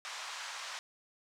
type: band-pass noise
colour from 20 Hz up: pink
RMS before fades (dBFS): -43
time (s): 0.05-0.79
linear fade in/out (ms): 0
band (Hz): 840 to 7200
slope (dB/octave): 24
effects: none